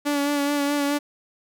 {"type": "tone with vibrato", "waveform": "sawtooth", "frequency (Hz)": 287, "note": "D4", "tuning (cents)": -40, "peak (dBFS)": -17, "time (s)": [0.05, 0.99], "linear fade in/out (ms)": 20, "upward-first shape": "sine", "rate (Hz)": 4.7, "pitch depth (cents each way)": 27, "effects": []}